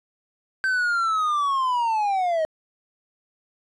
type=linear sweep; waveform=triangle; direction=down; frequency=1556 to 618 Hz; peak=-18 dBFS; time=0.64-2.45 s; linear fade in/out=0 ms; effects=resampled to 24000 Hz